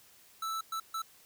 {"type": "tone bursts at uneven times", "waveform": "square", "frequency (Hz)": 1318.5, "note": "E6", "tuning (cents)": 0, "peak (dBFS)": -34, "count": 3, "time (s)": [[0.42, 0.61], [0.72, 0.8], [0.94, 1.02]], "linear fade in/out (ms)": 5, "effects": ["white hiss -60 dBFS RMS until 1.25 s"]}